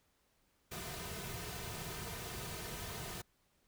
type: noise with comb filter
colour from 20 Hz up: pink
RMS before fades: -44 dBFS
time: 0.71-3.22 s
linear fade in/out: 10 ms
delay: 3.6 ms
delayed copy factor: -0.7
effects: pink hiss -75 dBFS RMS until 3.67 s